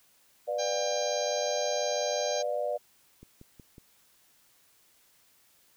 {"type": "chord", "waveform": "sine", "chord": "B diminished", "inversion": "none", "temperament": "just", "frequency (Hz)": [493.9, 592.7, 711.2], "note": ["B4", "D5", "F5"], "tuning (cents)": [0, 16, 31], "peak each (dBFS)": [-34, -30, -36], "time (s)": [0.47, 2.78], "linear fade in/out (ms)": 20}
{"type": "harmonic tone", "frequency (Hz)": 797, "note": "G5", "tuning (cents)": 28, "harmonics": [1, 2, 3, 4, 5, 6, 7, 8], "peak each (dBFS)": [-40, -45, -45, -45, -39, -42, -42, -38], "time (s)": [0.58, 2.43], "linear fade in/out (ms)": 20}
{"type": "click train", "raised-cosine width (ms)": 3, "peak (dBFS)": -36, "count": 4, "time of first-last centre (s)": [3.23, 3.781], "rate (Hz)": 5.44}
{"effects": ["white hiss -64 dBFS RMS until 5.76 s"]}